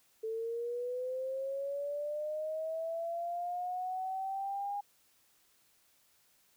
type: linear sweep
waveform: sine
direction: up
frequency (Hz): 440 to 816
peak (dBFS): -34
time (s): 0.23-4.81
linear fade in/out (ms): 10
effects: white hiss -69 dBFS RMS until 6.56 s